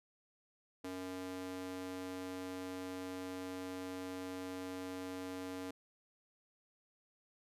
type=tone with high-pass filter; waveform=square; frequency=92.5 Hz; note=F#2; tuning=in tune; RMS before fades=-44 dBFS; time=0.84-5.71 s; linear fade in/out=5 ms; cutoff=310 Hz; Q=1.8; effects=resampled to 32000 Hz